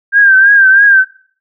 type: tone with vibrato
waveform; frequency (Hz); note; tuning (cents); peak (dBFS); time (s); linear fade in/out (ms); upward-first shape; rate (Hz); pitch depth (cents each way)
sine; 1590; G6; +24; -3; 0.12-1.05; 50; triangle; 3.1; 78
effects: noise-tail reverb RT60 0.5 s tail -22 dB re dry